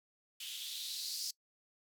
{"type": "noise with band-pass filter sweep", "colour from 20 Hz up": "violet", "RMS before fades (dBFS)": -42, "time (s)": [0.4, 1.31], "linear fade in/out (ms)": 5, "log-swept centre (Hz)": [3000, 5000], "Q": 5.1, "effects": ["noise-tail reverb RT60 0.1 s tail -23 dB re dry"]}